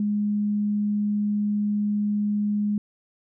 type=tone; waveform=sine; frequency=207.5 Hz; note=G#3; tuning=1 cent flat; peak=-21 dBFS; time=0-2.78 s; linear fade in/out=2 ms; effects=none